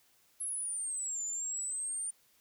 sine exponential two-way sweep, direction down then up, 11070 to 7040 to 9070 Hz, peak -34 dBFS, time 0.4-2.11 s, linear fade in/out 10 ms, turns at 1.24 s, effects white hiss -68 dBFS RMS until 2.4 s

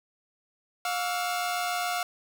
sawtooth tone cluster, 712 / 1135 / 1337 Hz, F5 / C#6 / E6, +33 / +41 / +24 cents, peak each -25 / -34 / -31 dBFS, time 0.85-2.03 s, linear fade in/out 2 ms, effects none

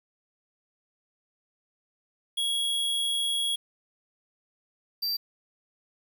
square tone pair in turn, 3322 / 4689 Hz, G#7 / D8, 0 / -4 cents, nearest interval tritone, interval 596 cents, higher second, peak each -26 / -27 dBFS, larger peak first, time 2.37-3.56 / 5.02-5.17 s, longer first, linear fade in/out 10 ms, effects 9-bit

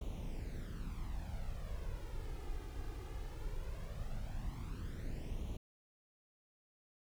brown noise with flanger, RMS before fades -42 dBFS, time 0.01-5.57 s, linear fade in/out 5 ms, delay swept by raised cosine 0.3 to 2.5 ms, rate 0.18 Hz, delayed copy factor +0.65, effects none

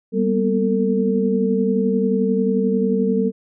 sine tone cluster, 195.6 / 235.2 / 246.6 / 449.7 Hz, G3 / A#3 / B3 / A4, -4 / +16 / -2 / +38 cents, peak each -19 / -25 / -24 / -20 dBFS, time 0.12-3.32 s, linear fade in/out 50 ms, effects none

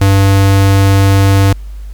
square tone, 98 Hz, G2, in tune, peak -6 dBFS, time 0.01-1.53 s, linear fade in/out 5 ms, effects added 50 Hz sine -23 dBFS peak until 1.93 s + pink hiss -47 dBFS RMS until 1.93 s

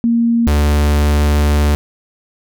sine / 45% pulse tone pair in turn, 233.1 / 73.63 Hz, A#3 / D2, 0 / +5 cents, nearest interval octave + minor sixth, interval 1995 cents, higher first, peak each -10 dBFS, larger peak neither, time 0.04-0.47 / 0.47-1.75 s, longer second, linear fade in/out 0 ms, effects none

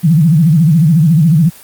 sine tone with vibrato, 159.8 Hz, D#3, 47 cents sharp, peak -5 dBFS, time 0.03-1.5 s, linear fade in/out 20 ms, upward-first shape sine, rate 14 Hz, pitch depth 180 cents each way, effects white hiss -37 dBFS RMS until 1.63 s + Opus 24 kbps

